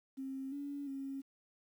sine tone with pitch steps, 267.5 / 284 / 272.1 Hz, C4 / C#4 / C#4, +38 / +42 / -32 cents, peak -39 dBFS, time 0.17-1.22 s, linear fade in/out 20 ms, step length 350 ms, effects 11-bit

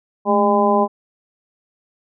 harmonic tone with a mistuned harmonic, 202.8 Hz, G#3, 41 cents flat, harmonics 1 / 2 / 3 / 4 / 5, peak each -19 / -19 / -19 / -19 / -19 dBFS, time 0.25-0.88 s, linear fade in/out 50 ms, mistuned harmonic 1, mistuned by +95 cents, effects none

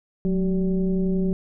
sine tone with frequency modulation, 183.4 Hz, F#3, 15 cents flat, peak -19 dBFS, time 0.25-1.33 s, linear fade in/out 0 ms, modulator 199 Hz, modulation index 0.86, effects none

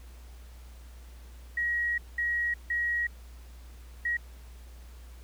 sine tone bursts at uneven times, 1901 Hz, A#6, 33 cents sharp, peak -26 dBFS, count 4, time 1.57-1.98 / 2.18-2.54 / 2.7-3.07 / 4.05-4.17 s, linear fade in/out 5 ms, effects added 60 Hz sine -45 dBFS peak until 5.23 s + pink hiss -58 dBFS RMS until 5.23 s

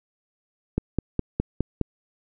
click train, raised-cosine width 3 ms, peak -9 dBFS, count 6, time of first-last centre 0.78-1.813 s, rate 4.84 Hz, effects none

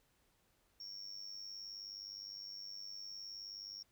sine tone with amplitude modulation, 5500 Hz, F8, 27 cents flat, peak -40 dBFS, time 0.8-3.83 s, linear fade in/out 5 ms, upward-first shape sine, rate 99.4 Hz, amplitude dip 90%, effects tanh soft clip ceiling -42 dBFS + pink hiss -75 dBFS RMS until 3.91 s

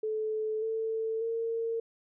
sine tone with pitch steps, 434.1 / 445.3 / 456.7 Hz, A4 / A4 / A#4, -23 / +21 / -36 cents, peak -29 dBFS, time 0.03-1.8 s, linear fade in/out 5 ms, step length 590 ms, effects none

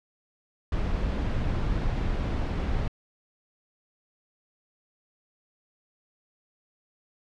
brown noise, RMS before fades -27 dBFS, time 0.72-2.88 s, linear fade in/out 2 ms, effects low-pass 4000 Hz 12 dB/octave

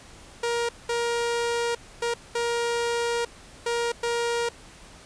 sawtooth tone bursts at uneven times, 471.3 Hz, A#4, 19 cents sharp, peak -20 dBFS, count 6, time 0.43-0.69 / 0.89-1.75 / 2.02-2.14 / 2.35-3.25 / 3.66-3.92 / 4.03-4.49 s, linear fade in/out 5 ms, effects pink hiss -48 dBFS RMS until 5.05 s + resampled to 22050 Hz

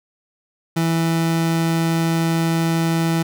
30% pulse tone, 164.81 Hz, E3, in tune, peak -14 dBFS, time 0.76-3.23 s, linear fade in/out 10 ms, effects none

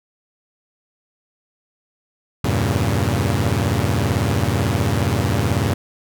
sawtooth chord, E diminished seventh, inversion none, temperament equal, 82.41 / 98 / 116.54 / 138.59 Hz, E2 / G2 / Bb2 / Db3, 0 / 0 / 0 / 0 cents, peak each -20 / -17 / -18 / -20 dBFS, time 2.44-5.74 s, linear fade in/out 5 ms, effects none

